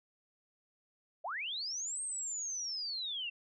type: linear two-way sweep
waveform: sine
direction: up then down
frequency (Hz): 560 to 8520 to 2665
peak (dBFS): -36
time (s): 1.24-3.3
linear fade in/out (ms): 10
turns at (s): 2.02
effects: none